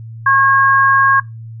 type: tone pair together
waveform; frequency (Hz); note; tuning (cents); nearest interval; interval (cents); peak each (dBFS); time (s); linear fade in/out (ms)
sine; 1090 / 1630.1; C#6 / G#6; -29 / -33; perfect fifth; 696; -11; 0.26-1.2; 5
effects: noise-tail reverb RT60 0.2 s tail -21 dB re dry + added 113 Hz sine -28 dBFS peak until 1.6 s